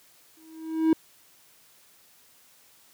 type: tone with exponential growth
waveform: triangle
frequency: 320.5 Hz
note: E4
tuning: 49 cents flat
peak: -13 dBFS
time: 0.37-0.93 s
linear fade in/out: 2 ms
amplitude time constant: 120 ms
effects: white hiss -58 dBFS RMS until 2.93 s + high-pass 80 Hz 12 dB/octave